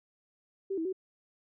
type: tone with pitch steps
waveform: sine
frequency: 388.4 / 324.7 / 375.7 Hz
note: G4 / E4 / F#4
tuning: -16 / -26 / +26 cents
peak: -30 dBFS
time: 0.7-0.928 s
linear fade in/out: 10 ms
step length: 76 ms
effects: none